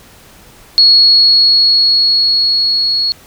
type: tone with level ramp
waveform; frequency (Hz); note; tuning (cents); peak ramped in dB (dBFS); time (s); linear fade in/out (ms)
sine; 4338; C#8; -38; -3 to -11; 0.78-3.12; 0
effects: pink hiss -41 dBFS RMS until 3.26 s